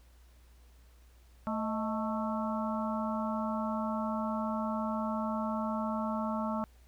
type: harmonic tone with a mistuned harmonic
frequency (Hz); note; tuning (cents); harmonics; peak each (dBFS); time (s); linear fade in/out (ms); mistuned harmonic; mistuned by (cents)
220.7; A3; +5; 1 / 3 / 4 / 5 / 6; -33 / -38 / -39 / -40 / -41; 1.47-6.64; 0; 3; -84
effects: added 60 Hz sine -56 dBFS peak until 6.87 s + pink hiss -67 dBFS RMS until 6.87 s